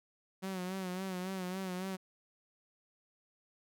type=tone with vibrato; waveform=sawtooth; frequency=186.1 Hz; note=F#3; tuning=10 cents sharp; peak=-33 dBFS; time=0.42-1.97 s; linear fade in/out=20 ms; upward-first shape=sine; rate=3.6 Hz; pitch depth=58 cents each way; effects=none